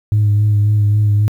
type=tone with vibrato; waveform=sine; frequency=104.5 Hz; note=G#2; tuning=11 cents sharp; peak=-8 dBFS; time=0.12-1.28 s; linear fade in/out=0 ms; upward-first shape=sine; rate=3.7 Hz; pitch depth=24 cents each way; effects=tanh soft clip ceiling -7 dBFS + 8-bit